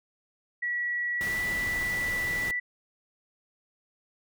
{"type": "tone with pitch glide", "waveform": "sine", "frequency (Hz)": [1934, 1967.8], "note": ["B6", "B6"], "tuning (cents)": [-37, -7], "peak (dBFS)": -27, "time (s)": [0.62, 2.6], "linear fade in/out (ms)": 10, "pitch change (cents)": 30, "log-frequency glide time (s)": [1.16, 1.37]}
{"type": "noise", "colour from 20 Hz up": "pink", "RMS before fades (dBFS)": -38, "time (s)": [1.21, 2.51], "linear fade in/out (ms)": 0}
{"effects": []}